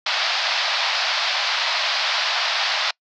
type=band-pass noise; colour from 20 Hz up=white; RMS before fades=-22 dBFS; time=0.06-2.91 s; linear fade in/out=5 ms; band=620 to 5000 Hz; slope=48 dB/octave; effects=noise-tail reverb RT60 0.1 s tail -26 dB re dry